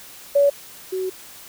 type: tone pair in turn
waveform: sine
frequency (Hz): 567 / 374.1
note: C#5 / F#4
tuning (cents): +39 / +19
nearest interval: perfect fifth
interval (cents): 720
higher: first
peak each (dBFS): -12 / -22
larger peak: first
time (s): 0.35-0.5 / 0.92-1.1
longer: second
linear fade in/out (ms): 10
effects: white hiss -42 dBFS RMS until 1.48 s